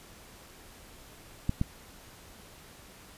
clicks, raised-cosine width 5 ms, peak -14 dBFS, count 2, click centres 1.494 / 1.614 s, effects pink hiss -52 dBFS RMS until 3.17 s + resampled to 32000 Hz

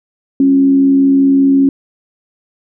sine tone with frequency modulation, 273 Hz, C#4, 26 cents flat, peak -6 dBFS, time 0.4-1.69 s, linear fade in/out 2 ms, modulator 74.8 Hz, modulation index 0.29, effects none

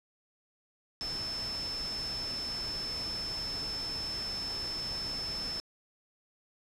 sine tone in noise, 5274 Hz, E8, in tune, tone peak -34 dBFS, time 1.01-5.6 s, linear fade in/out 0 ms, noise pink, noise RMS -43 dBFS, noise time 1.01-5.6 s, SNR +6 dB, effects low-pass 9000 Hz 12 dB/octave

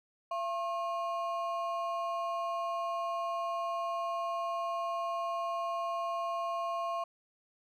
triangle ring-modulated tone, 880 Hz, A5, in tune, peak -27 dBFS, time 0.31-7.04 s, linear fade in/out 5 ms, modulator 200 Hz, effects none

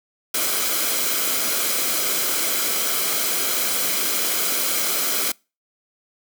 white noise with comb filter, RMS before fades -22 dBFS, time 0.34-5.32 s, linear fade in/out 5 ms, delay 1.1 ms, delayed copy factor -0.5, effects noise-tail reverb RT60 0.3 s tail -26 dB re dry + high-pass 200 Hz 12 dB/octave

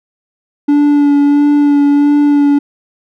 triangle tone with vibrato, 288.7 Hz, D4, 30 cents flat, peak -4 dBFS, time 0.68-2.59 s, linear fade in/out 10 ms, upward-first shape sine, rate 1.5 Hz, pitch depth 17 cents each way, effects none

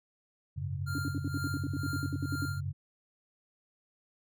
sine chord, F# suspended second, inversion none, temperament equal, 92.5 / 103.83 / 138.59 Hz, F#2 / G#2 / C#3, 0 / 0 / 0 cents, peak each -36 / -41 / -36 dBFS, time 0.56-2.73 s, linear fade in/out 20 ms
square tone with tremolo, 1396.9 Hz, F6, in tune, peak -37 dBFS, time 0.86-2.61 s, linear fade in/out 20 ms, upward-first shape sine, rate 2.1 Hz, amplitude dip 80%
sine tone bursts, 281.9 Hz, C#4, 29 cents sharp, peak -32 dBFS, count 16, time 0.95-2.454 s, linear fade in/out 2 ms, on 34 ms, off 64 ms
effects none

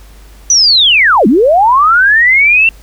sine linear two-way sweep, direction down then up, 6040 to 191.4 to 2725 Hz, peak -4 dBFS, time 0.5-2.69 s, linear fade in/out 2 ms, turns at 1.27 s, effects added 50 Hz sine -34 dBFS peak until 2.82 s + pink hiss -43 dBFS RMS until 2.82 s

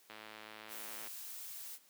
click train, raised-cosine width 0.3 ms, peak -33 dBFS, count 106, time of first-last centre 0.1-1.072 s, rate 108 Hz
blue noise, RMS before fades -47 dBFS, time 0.68-1.79 s, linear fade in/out 50 ms
effects white hiss -66 dBFS RMS until 1.89 s + high-pass 200 Hz 12 dB/octave

